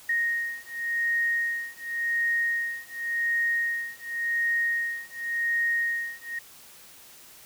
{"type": "beating tone pair", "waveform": "sine", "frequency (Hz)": [1864.7, 1865.6], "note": ["A#6", "A#6"], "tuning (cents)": [0, 1], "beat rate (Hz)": 0.9, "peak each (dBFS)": -28, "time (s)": [0.09, 6.39], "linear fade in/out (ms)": 5, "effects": ["white hiss -50 dBFS RMS until 7.45 s"]}